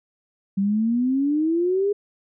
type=exponential sweep; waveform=sine; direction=up; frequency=192.2 to 415.3 Hz; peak=-18 dBFS; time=0.57-1.93 s; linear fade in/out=10 ms; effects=none